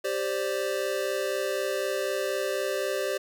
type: chord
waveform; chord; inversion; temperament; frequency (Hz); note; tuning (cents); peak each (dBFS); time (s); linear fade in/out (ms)
square; G suspended fourth; none; equal; 392 / 523.3 / 587.3; G4 / C5 / D5; 0 / 0 / 0; -32; 0.04-3.18; 10
effects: 10-bit